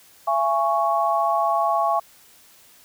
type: chord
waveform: sine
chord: C# minor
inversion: first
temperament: equal with one note detuned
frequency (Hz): 675.8 / 830.6 / 1108.7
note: E5 / G#5 / C#6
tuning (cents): +43 / 0 / 0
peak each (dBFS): -22 / -23 / -22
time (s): 0.27-2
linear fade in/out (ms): 10
effects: white hiss -52 dBFS RMS until 2.84 s